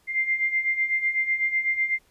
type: beating tone pair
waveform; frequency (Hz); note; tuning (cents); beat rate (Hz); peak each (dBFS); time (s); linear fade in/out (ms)
sine; 2093 / 2101; C7 / C7; 0 / +7; 8; -28 / -23; 0.07-1.99; 50
effects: pink hiss -63 dBFS RMS until 2.1 s + resampled to 32000 Hz